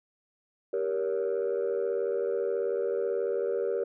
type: chord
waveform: sine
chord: G diminished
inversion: none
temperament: just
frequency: 392 / 470.4 / 564.5 Hz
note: G4 / Bb4 / Db5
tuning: 0 / +16 / +31 cents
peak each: -29 / -28 / -32 dBFS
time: 0.73-3.84 s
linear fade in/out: 5 ms
effects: tanh soft clip ceiling -22 dBFS